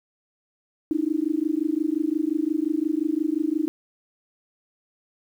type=tone with amplitude modulation; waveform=sine; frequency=311.1 Hz; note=D#4; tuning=in tune; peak=-17 dBFS; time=0.91-3.68 s; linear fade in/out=0 ms; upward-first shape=sine; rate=25.7 Hz; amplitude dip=100%; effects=9-bit